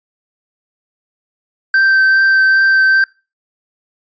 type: tone with vibrato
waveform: triangle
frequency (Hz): 1558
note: G6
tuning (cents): -11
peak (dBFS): -6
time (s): 1.74-3.04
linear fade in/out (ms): 2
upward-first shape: triangle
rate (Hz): 2.5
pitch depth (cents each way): 13
effects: noise-tail reverb RT60 0.3 s tail -24 dB re dry + resampled to 16000 Hz